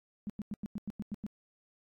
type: tone bursts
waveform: sine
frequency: 207.7 Hz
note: G#3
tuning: in tune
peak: -34 dBFS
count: 9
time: 0.27-1.265 s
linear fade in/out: 0 ms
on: 27 ms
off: 94 ms
effects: AAC 48 kbps